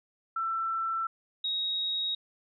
sine tone pair in turn, 1337 / 3782 Hz, E6 / A#7, +24 / +24 cents, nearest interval octave + tritone, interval 1800 cents, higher second, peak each -28 dBFS, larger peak neither, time 0.36-1.07 / 1.44-2.15 s, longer neither, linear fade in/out 5 ms, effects none

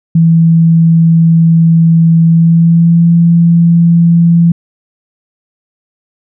sine tone with pitch glide, 164.81 to 169.05 Hz, E3 to E3, 0 to +44 cents, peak -3 dBFS, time 0.15-4.52 s, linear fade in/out 5 ms, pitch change +44 cents, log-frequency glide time 2.24-3.06 s, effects none

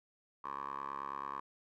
10% pulse tone with band-pass filter, 69.3 Hz, C#2, in tune, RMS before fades -42 dBFS, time 0.44-1.4 s, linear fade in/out 5 ms, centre 1100 Hz, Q 7.2, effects none

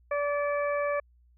harmonic tone, 578 Hz, D5, 28 cents flat, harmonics 1 / 2 / 3 / 4, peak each -27 / -33 / -37 / -39 dBFS, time 0.11-1 s, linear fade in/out 5 ms, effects added 60 Hz sine -58 dBFS peak until 1.37 s

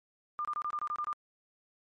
sine tone bursts, 1201 Hz, D6, 38 cents sharp, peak -31 dBFS, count 9, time 0.39-1.129 s, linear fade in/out 0 ms, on 59 ms, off 26 ms, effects MP3 48 kbps

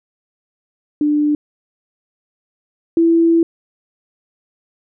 sine tone pair in turn, 296.9 / 332.6 Hz, D4 / E4, +19 / +16 cents, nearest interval major second, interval 197 cents, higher second, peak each -12 / -9 dBFS, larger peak second, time 1.01-1.35 / 2.97-3.43 s, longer second, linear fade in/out 2 ms, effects none

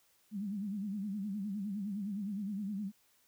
sine tone with vibrato, 202.1 Hz, G#3, 47 cents flat, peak -35 dBFS, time 0.31-2.92 s, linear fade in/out 50 ms, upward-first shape sine, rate 9.7 Hz, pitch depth 110 cents each way, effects white hiss -70 dBFS RMS until 3.27 s

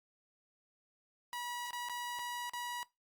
sawtooth tone with dropouts, 968 Hz, B5, 35 cents flat, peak -35 dBFS, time 1.33-2.83 s, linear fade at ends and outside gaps 0 ms, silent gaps 1.707-1.731 / 1.887-1.896 / 2.189-2.193 / 2.495-2.535 s, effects noise-tail reverb RT60 0.2 s tail -20 dB re dry + Opus 48 kbps

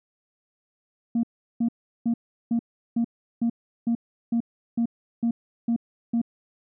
sine tone bursts, 233.1 Hz, A#3, in tune, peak -18 dBFS, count 12, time 1.15-6.216 s, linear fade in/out 5 ms, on 83 ms, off 370 ms, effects tanh soft clip ceiling -18 dBFS

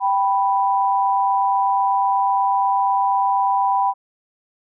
sine tone pair together, 784 / 987.8 Hz, G5 / B5, 0 / 0 cents, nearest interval major third, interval 400 cents, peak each -18 dBFS, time 0-3.94 s, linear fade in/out 50 ms, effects none

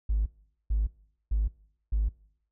triangle tone bursts, 51.9 Hz, G#1, in tune, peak -19 dBFS, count 4, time 0.09-2.09 s, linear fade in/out 10 ms, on 170 ms, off 440 ms, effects noise-tail reverb RT60 0.7 s tail -26 dB re dry + tanh soft clip ceiling -20 dBFS

